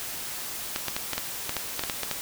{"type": "clicks", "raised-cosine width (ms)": 0.2, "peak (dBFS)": -10, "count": 12, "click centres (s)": [0.761, 0.883, 0.965, 1.133, 1.18, 1.494, 1.567, 1.794, 1.837, 1.898, 2.033, 2.113], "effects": ["white hiss -35 dBFS RMS until 2.21 s"]}